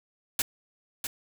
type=noise with echo; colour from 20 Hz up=white; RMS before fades=-26 dBFS; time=0.39-0.42 s; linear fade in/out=2 ms; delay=650 ms; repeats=1; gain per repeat=-7 dB; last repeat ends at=1.07 s; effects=none